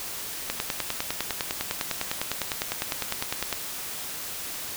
click train, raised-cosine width 0.2 ms, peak -9 dBFS, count 31, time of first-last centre 0.5-3.527 s, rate 9.91 Hz, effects white hiss -35 dBFS RMS until 4.76 s

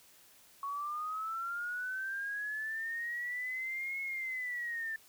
sine linear two-way sweep, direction up then down, 1107 to 2181 to 1771 Hz, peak -35 dBFS, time 0.63-4.96 s, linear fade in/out 2 ms, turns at 4.01 s, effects white hiss -61 dBFS RMS until 5.08 s

